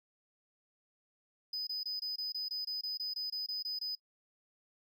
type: tone bursts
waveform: triangle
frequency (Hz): 5000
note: D#8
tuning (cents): +8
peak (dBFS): -33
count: 15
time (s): 1.53-3.952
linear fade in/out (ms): 5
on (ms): 140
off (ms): 23
effects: noise-tail reverb RT60 0.1 s tail -22 dB re dry + tanh soft clip ceiling -29 dBFS